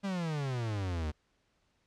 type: exponential sweep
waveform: 45% pulse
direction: down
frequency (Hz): 202.9 to 73.42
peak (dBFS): -32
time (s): 0.03-1.12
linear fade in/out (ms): 20
effects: pink hiss -74 dBFS RMS until 1.86 s + low-pass 6000 Hz 12 dB/octave